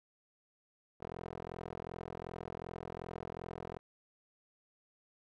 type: tone with band-pass filter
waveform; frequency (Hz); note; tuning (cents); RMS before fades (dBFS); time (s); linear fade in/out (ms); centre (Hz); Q
15% pulse; 42.66; F1; -40; -45; 1-3.79; 20; 580; 0.94
effects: none